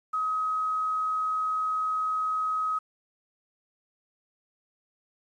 sine tone with quantisation, 1268 Hz, D#6, 32 cents sharp, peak -25 dBFS, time 0.13-2.79 s, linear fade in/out 10 ms, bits 9, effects resampled to 22050 Hz

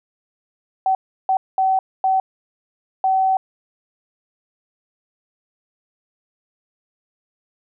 sine tone bursts at uneven times, 762 Hz, G5, 49 cents flat, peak -14 dBFS, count 5, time 0.86-0.95 / 1.29-1.37 / 1.58-1.79 / 2.04-2.2 / 3.04-3.37 s, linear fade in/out 2 ms, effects none

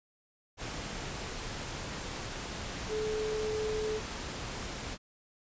sine tone in noise, 431.2 Hz, A4, 35 cents flat, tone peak -31 dBFS, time 2.88-4.01 s, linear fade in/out 50 ms, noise pink, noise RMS -39 dBFS, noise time 0.57-4.98 s, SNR +5 dB, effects resampled to 16000 Hz

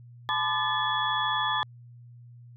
sine tone cluster, 866 / 1007 / 1193 / 1740 / 3381 Hz, A5 / B5 / D6 / A6 / G#7, -28 / +33 / +27 / -20 / +30 cents, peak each -31 dBFS, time 0.29-1.63 s, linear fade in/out 0 ms, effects added 120 Hz sine -46 dBFS peak until 2.56 s

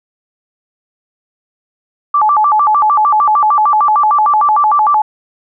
sine tone with vibrato, 1000 Hz, B5, 21 cents sharp, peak -7 dBFS, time 2.14-5.02 s, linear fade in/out 5 ms, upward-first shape square, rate 6.6 Hz, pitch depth 270 cents each way, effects none

